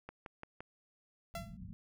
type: click train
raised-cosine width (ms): 0.5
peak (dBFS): -30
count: 4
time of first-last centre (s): 0.09-0.605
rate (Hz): 5.82
type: low-pass noise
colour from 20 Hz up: white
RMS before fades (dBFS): -48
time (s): 1.34-1.73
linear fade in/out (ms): 0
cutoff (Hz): 220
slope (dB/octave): 96
type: tone with exponential decay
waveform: sawtooth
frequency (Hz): 677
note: E5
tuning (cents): +46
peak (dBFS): -34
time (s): 1.35-1.57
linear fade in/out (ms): 2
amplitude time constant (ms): 47
effects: none